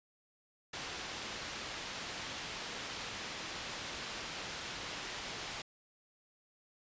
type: low-pass noise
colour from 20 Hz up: white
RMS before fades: -43 dBFS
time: 0.73-5.62 s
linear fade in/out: 5 ms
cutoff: 4400 Hz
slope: 12 dB/octave
effects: resampled to 16000 Hz